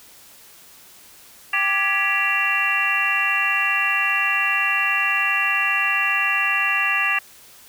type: harmonic tone with a mistuned harmonic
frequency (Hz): 392.5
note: G4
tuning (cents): +2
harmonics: 2 / 3 / 4 / 5 / 6 / 7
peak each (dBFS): -32 / -26 / -25 / -24 / -28 / -21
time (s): 1.53-7.19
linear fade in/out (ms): 5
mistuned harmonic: 4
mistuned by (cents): +110
effects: white hiss -47 dBFS RMS until 7.68 s